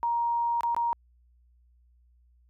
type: tone with dropouts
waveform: sine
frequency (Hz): 940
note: A#5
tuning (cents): +14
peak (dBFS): -24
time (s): 0.03-0.93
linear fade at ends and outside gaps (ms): 0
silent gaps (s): 0.608-0.633 / 0.747-0.765
effects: added 60 Hz sine -59 dBFS peak until 2.49 s